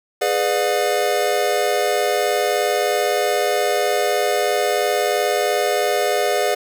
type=chord; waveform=square; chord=G# diminished seventh; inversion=none; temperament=just; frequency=415.3 / 498.4 / 598 / 717.6 Hz; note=G#4 / B4 / D5 / F5; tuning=0 / +16 / +31 / +47 cents; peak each=-23 / -24 / -23 / -23 dBFS; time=0.21-6.55 s; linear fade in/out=10 ms; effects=none